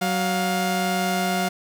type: tone pair together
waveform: sawtooth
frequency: 187 / 706.7 Hz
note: F#3 / F5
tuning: +19 / +20 cents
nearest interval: octave + major seventh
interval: 2301 cents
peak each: -20 dBFS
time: 0.01-1.49 s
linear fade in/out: 10 ms
effects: none